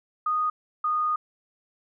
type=tone pair in turn; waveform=sine; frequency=1238 / 1231.9 Hz; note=D#6 / D#6; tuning=-9 / -18 cents; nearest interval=unison; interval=9 cents; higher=first; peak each=-22 dBFS; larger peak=neither; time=0.26-0.5 / 0.84-1.16 s; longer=second; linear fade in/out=5 ms; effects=none

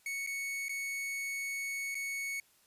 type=tone with dropouts; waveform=45% pulse; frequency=2217 Hz; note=C#7; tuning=in tune; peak=-35 dBFS; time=0.06-2.4 s; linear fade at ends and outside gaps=2 ms; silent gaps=0.265-0.272 / 0.684-0.693 / 1.946-1.952 s; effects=white hiss -67 dBFS RMS until 2.66 s + resampled to 32000 Hz

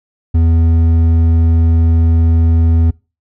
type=tone with hard clipping; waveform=triangle; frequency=82.41 Hz; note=E2; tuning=in tune; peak=-9 dBFS; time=0.34-2.91 s; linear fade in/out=10 ms; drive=10 dB; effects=noise-tail reverb RT60 0.3 s tail -24 dB re dry

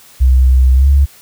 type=tone with pitch glide; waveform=sine; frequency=64.2 to 69.61 Hz; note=C2 to C#2; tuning=-32 to +8 cents; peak=-5 dBFS; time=0.2-1.06 s; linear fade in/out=20 ms; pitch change=+140 cents; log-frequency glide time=0.75-0.88 s; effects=white hiss -42 dBFS RMS until 1.21 s

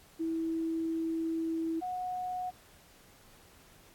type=tone pair in turn; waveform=sine; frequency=326.2 / 731 Hz; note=E4 / F#5; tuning=-18 / -21 cents; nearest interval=octave + major second; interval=1397 cents; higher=second; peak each=-30 / -33 dBFS; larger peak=first; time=0.19-1.81 / 1.81-2.51 s; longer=first; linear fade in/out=20 ms; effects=pink hiss -59 dBFS RMS until 3.94 s + AAC 64 kbps

